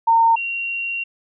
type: tone pair in turn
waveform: sine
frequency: 914 / 2753 Hz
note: A#5 / F7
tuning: -34 / -25 cents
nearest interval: octave + perfect fifth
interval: 1909 cents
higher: second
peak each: -11 / -22 dBFS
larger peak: first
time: 0.07-0.36 / 0.36-1.04 s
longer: second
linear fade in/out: 10 ms
effects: none